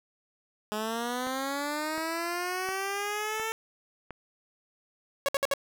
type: linear sweep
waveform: 10% pulse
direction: up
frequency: 210 to 449.4 Hz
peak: -22 dBFS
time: 0.72-3.52 s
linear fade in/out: 0 ms
type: click train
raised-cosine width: 0.5 ms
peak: -24 dBFS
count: 5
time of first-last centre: 1.27-4.107 s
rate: 1.41 Hz
type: tone bursts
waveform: sawtooth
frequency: 554 Hz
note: C#5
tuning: 1 cent flat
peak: -20 dBFS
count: 4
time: 5.26-5.537 s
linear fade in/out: 0 ms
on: 25 ms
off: 59 ms
effects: none